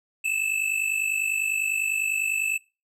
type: tone pair together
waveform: square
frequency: 2602 / 2652 Hz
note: E7 / E7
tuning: -23 / +10 cents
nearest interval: unison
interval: 33 cents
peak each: -27 dBFS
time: 0.24-2.58 s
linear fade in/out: 10 ms
effects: noise-tail reverb RT60 0.3 s tail -23 dB re dry + low-pass 12000 Hz 12 dB/octave